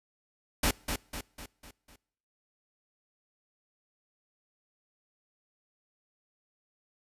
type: noise with echo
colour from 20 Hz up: pink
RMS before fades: -26 dBFS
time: 0.63-0.71 s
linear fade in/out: 5 ms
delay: 250 ms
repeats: 5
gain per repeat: -6 dB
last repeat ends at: 1.96 s
effects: noise-tail reverb RT60 0.8 s tail -25 dB re dry + resampled to 32000 Hz